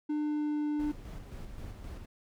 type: tone with pitch glide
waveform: triangle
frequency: 300 to 297.8 Hz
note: D4 to D4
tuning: +37 to +24 cents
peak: -27 dBFS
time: 0.09-0.92 s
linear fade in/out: 10 ms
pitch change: -13 cents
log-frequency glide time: 0.2-0.69 s
type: noise with tremolo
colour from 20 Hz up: brown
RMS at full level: -42 dBFS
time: 0.79-2.06 s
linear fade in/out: 10 ms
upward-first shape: square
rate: 3.8 Hz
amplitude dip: 35%
effects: none